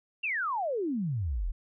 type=exponential sweep; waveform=sine; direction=down; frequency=2819 to 35 Hz; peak=-28 dBFS; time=0.23-1.52 s; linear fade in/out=10 ms; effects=none